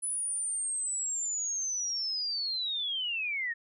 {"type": "linear sweep", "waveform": "sine", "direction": "down", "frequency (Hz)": [10060, 1801], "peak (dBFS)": -30, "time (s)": [0.02, 3.54], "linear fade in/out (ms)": 20, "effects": []}